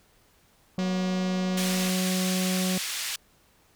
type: harmonic tone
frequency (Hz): 185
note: F#3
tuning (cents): 0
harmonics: 1 / 2 / 3 / 4 / 6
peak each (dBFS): -25 / -37 / -36 / -42 / -46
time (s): 0.78-2.78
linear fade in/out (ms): 2
type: click train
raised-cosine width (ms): 0.2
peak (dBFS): -21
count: 266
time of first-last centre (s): 0.79-1.899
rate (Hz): 239
type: band-pass noise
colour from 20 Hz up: pink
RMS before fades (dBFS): -32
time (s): 1.57-3.16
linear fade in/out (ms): 5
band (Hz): 2300 to 11000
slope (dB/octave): 12
effects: pink hiss -62 dBFS RMS until 3.75 s